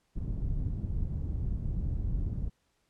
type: low-pass noise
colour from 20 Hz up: pink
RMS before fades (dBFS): -32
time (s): 0.15-2.5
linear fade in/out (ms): 20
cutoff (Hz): 130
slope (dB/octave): 12
effects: pink hiss -74 dBFS RMS until 2.89 s + low-pass 10000 Hz 12 dB/octave